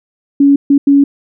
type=tone bursts at uneven times; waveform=sine; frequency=280.9 Hz; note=C#4; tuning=23 cents sharp; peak=-4 dBFS; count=3; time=0.4-0.56 / 0.7-0.78 / 0.87-1.04 s; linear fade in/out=5 ms; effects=none